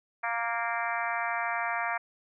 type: harmonic tone with a mistuned harmonic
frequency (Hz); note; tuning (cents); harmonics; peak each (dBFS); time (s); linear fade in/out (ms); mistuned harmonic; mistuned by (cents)
233.1; A#3; 0; 3 / 4 / 5 / 6 / 7 / 8 / 9 / 10; -34 / -35 / -36 / -37 / -37 / -38 / -39 / -39; 0.23-1.98; 10; 8; -27
effects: none